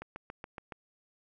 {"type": "click train", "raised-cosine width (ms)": 0.5, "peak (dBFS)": -26, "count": 6, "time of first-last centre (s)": [0.02, 0.722], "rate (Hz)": 7.12, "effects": []}